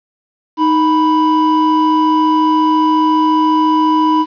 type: tone pair together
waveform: triangle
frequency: 311.1 / 987.7 Hz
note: D#4 / B5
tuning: 0 / 0 cents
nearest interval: octave + minor sixth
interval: 2000 cents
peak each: -10 dBFS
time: 0.57-4.26 s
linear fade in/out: 50 ms
effects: resampled to 11025 Hz + 7-bit